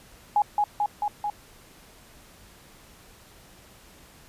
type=tone with echo; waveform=sine; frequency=830.6 Hz; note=G#5; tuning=in tune; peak=-17 dBFS; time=0.36-0.42 s; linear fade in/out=2 ms; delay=220 ms; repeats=4; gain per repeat=-2 dB; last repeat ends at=1.3 s; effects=pink hiss -52 dBFS RMS until 4.28 s + resampled to 32000 Hz